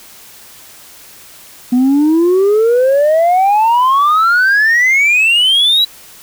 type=exponential sweep; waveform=sine; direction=up; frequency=242.3 to 3958 Hz; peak=-5 dBFS; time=1.72-5.85 s; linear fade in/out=10 ms; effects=tanh soft clip ceiling -6 dBFS + white hiss -38 dBFS RMS until 6.22 s